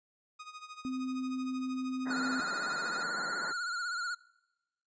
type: tone with tremolo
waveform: sawtooth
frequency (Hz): 1244.5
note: D#6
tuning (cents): 0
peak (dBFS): -39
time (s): 0.39-3.03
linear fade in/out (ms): 10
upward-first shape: sine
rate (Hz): 13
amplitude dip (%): 75
type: tone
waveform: sine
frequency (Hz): 258.8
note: C4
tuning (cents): -19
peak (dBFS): -33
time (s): 0.85-2.4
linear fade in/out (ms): 0
type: band-pass noise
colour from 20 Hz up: white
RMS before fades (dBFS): -42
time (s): 2.05-3.53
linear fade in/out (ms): 20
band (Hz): 150 to 1900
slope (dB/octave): 96
type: tone with vibrato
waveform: square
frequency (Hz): 1420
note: F6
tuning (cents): +28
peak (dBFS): -34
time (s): 2.1-4.15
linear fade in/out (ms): 10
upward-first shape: sine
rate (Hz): 16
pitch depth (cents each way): 65
effects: noise-tail reverb RT60 1.0 s tail -23 dB re dry + resampled to 16000 Hz